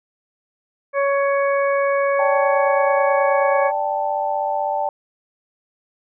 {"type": "harmonic tone", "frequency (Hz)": 558, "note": "C#5", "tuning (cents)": 11, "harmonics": [1, 2, 3, 4], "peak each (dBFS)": [-17, -23, -27, -29], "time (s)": [0.93, 3.72], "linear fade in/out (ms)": 50}
{"type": "chord", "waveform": "sine", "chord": "D suspended fourth", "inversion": "none", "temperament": "equal", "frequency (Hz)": [587.3, 784, 880], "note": ["D5", "G5", "A5"], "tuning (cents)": [0, 0, 0], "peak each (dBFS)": [-24, -23, -23], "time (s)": [2.19, 4.89], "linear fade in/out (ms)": 2}
{"effects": []}